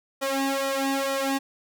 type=tone with flanger; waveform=sawtooth; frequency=272.2 Hz; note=C#4; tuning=31 cents flat; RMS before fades=-26 dBFS; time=0.21-1.39 s; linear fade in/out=20 ms; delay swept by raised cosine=1.6 to 2.59 ms; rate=2.2 Hz; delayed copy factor=+0.9; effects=none